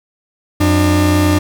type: tone pair together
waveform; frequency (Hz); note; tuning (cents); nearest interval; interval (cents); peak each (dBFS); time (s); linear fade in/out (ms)
40% pulse; 90.5 / 300.3; F#2 / D4; -38 / +39; octave + major sixth; 2077; -12; 0.6-1.39; 10
effects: none